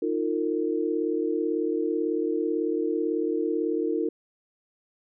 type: chord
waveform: sine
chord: Eb suspended second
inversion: none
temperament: equal with one note detuned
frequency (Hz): 311.1 / 349.2 / 455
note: Eb4 / F4 / Bb4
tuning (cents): 0 / 0 / -42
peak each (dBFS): -28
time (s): 0.02-4.09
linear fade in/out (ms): 5
effects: none